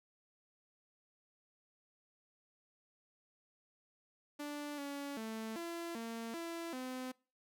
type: tone with pitch steps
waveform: sawtooth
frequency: 292.8 / 282.8 / 221.7 / 338.6 / 228.8 / 335.3 / 256 Hz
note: D4 / C#4 / A3 / E4 / A#3 / E4 / C4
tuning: -5 / +35 / +13 / +46 / -32 / +30 / -38 cents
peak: -37 dBFS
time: 4.39-7.12 s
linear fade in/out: 10 ms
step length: 390 ms
effects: noise-tail reverb RT60 0.4 s tail -25 dB re dry